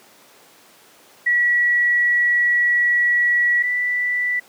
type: tone pair in turn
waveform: sine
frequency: 1933 / 1971.3 Hz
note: B6 / B6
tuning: -38 / -4 cents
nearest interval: unison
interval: 34 cents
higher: second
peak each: -14 / -18 dBFS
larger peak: first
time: 1.26-3.63 / 3.63-4.4 s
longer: first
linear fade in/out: 10 ms
effects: pink hiss -49 dBFS RMS until 4.48 s + high-pass 300 Hz 12 dB/octave